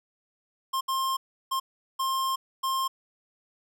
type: tone bursts at uneven times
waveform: square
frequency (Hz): 1061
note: C6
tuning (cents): +24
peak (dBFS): -26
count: 5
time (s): 0.73-0.81 / 0.88-1.17 / 1.51-1.6 / 1.99-2.36 / 2.63-2.88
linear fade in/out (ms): 10
effects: none